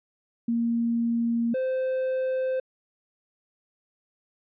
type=tone pair in turn; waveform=sine / triangle; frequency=233.1 / 519.1 Hz; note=A#3 / C5; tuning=0 / -14 cents; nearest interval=octave + major second; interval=1386 cents; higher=second; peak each=-22 dBFS; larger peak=neither; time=0.48-1.54 / 1.54-2.6 s; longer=neither; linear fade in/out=5 ms; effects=resampled to 8000 Hz